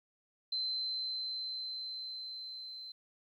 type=tone with level ramp; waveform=sine; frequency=4081 Hz; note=C8; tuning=44 cents flat; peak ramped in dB=-32 to -44 dBFS; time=0.52-2.92 s; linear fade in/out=5 ms; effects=12-bit